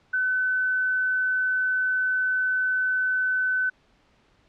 sine tone, 1512 Hz, F#6, 37 cents sharp, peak -21 dBFS, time 0.13-3.7 s, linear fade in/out 10 ms, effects pink hiss -62 dBFS RMS until 4.48 s + low-pass 4000 Hz 12 dB/octave

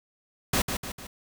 pink noise with echo, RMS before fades -24 dBFS, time 0.53-0.62 s, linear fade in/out 5 ms, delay 150 ms, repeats 3, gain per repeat -6 dB, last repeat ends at 1.07 s, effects none

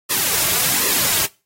white noise with flanger, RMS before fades -18 dBFS, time 0.09-1.27 s, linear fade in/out 20 ms, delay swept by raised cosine 1.3 to 4.1 ms, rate 1.3 Hz, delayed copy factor -0.7, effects noise-tail reverb RT60 0.3 s tail -22 dB re dry + AAC 48 kbps

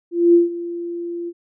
sine tone with ADSR envelope, 343.8 Hz, F4, 27 cents flat, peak -7 dBFS, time 0.11-1.33 s, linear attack 230 ms, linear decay 150 ms, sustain -17 dB, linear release 48 ms, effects none

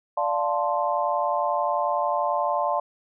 sine chord, D minor seventh, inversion none, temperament equal, 587.3 / 698.5 / 880 / 1046.5 Hz, D5 / F5 / A5 / C6, 0 / 0 / 0 / 0 cents, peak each -27 dBFS, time 0.17-2.8 s, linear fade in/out 5 ms, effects none

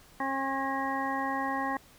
harmonic tone with a mistuned harmonic, 270 Hz, C#4, 45 cents flat, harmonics 1 / 2 / 3 / 4 / 6 / 7, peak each -35 / -40 / -33 / -34 / -42 / -37 dBFS, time 0.2-1.77 s, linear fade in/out 2 ms, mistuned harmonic 6, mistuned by +24 cents, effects pink hiss -57 dBFS RMS until 1.98 s

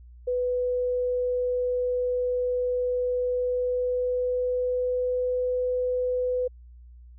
sine tone with pitch glide, 496.7 to 500.7 Hz, B4 to B4, +10 to +24 cents, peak -23 dBFS, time 0.27-6.48 s, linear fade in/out 10 ms, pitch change +14 cents, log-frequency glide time 3.19-5.39 s, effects added 60 Hz sine -45 dBFS peak until 7.18 s

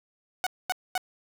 sawtooth tone bursts, 740 Hz, F#5, in tune, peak -21 dBFS, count 3, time 0.44-0.978 s, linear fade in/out 0 ms, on 26 ms, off 230 ms, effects none

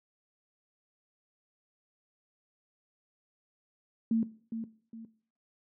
sine tone with echo, 226.3 Hz, A3, 49 cents sharp, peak -23 dBFS, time 4.11-4.23 s, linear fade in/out 2 ms, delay 410 ms, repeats 2, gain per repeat -9 dB, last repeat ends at 5.05 s, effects noise-tail reverb RT60 0.5 s tail -18 dB re dry + high-pass 150 Hz 12 dB/octave

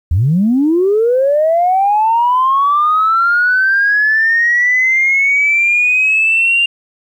sine linear sweep, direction up, 72.9 to 2800 Hz, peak -8 dBFS, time 0.11-6.66 s, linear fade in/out 5 ms, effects tanh soft clip ceiling -4 dBFS + 8-bit

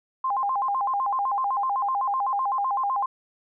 sine tone with vibrato, 920 Hz, A#5, 23 cents flat, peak -22 dBFS, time 0.24-3.06 s, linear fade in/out 5 ms, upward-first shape square, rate 7.9 Hz, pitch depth 230 cents each way, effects none

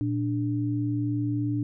sine tone pair together, 116.82 / 293.7 Hz, A#2 / D4, +4 / 0 cents, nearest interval octave + major third, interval 1596 cents, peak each -27 dBFS, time 0.01-1.63 s, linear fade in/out 0 ms, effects none

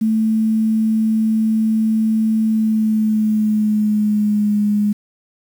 sine tone with pitch glide, 220 to 207.7 Hz, A3 to G#3, 0 to 0 cents, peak -13 dBFS, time 0.01-4.93 s, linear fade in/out 10 ms, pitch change -100 cents, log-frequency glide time 2.46-4.6 s, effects 7-bit

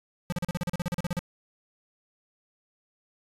square tone bursts, 175.9 Hz, F3, 13 cents sharp, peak -27 dBFS, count 15, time 0.3-1.191 s, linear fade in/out 0 ms, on 23 ms, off 39 ms, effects resampled to 32000 Hz

